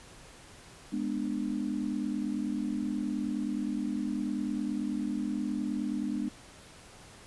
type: chord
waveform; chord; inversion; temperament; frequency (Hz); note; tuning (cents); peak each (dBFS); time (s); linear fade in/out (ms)
sine; G# diminished; none; equal with one note detuned; 207.7 / 246.9 / 296.7; G#3 / B3 / D4; 0 / 0 / +18; -34; 0.92-6.29; 10
effects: pink hiss -52 dBFS RMS until 7.26 s + resampled to 24000 Hz